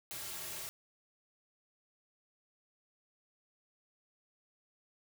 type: noise with comb filter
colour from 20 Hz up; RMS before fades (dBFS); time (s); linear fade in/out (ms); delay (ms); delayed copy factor
white; -43; 0.11-0.69; 0; 4; -0.75
effects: none